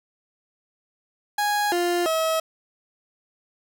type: tone with pitch steps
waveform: 30% pulse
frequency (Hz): 828 / 350 / 643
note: G#5 / F4 / E5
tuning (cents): -5 / +4 / -43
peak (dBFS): -18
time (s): 1.38-2.4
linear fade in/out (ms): 5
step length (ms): 340
effects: none